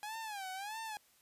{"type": "tone with vibrato", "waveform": "sawtooth", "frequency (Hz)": 821, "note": "G#5", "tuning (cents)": -20, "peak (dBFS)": -37, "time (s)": [0.03, 0.97], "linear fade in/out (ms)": 0, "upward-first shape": "sine", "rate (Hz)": 1.6, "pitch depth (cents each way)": 160, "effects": ["white hiss -68 dBFS RMS until 1.21 s", "resampled to 32000 Hz"]}